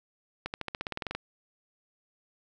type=accelerating click train; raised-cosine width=0.3 ms; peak=-17 dBFS; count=13; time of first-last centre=0.46-1.15 s; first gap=79 ms; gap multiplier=0.94; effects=none